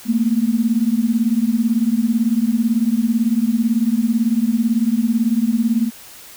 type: beating tone pair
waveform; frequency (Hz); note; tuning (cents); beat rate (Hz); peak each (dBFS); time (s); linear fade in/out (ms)
sine; 220 / 238; A3 / A#3; 0 / +36; 18; -17; 0.05-5.91; 50
effects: white hiss -40 dBFS RMS until 6.36 s